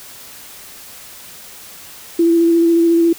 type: tone with vibrato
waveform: sine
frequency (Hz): 335.5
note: E4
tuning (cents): +31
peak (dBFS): -9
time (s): 2.19-3.13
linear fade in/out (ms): 5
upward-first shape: square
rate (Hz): 14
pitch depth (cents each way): 13
effects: white hiss -37 dBFS RMS until 3.18 s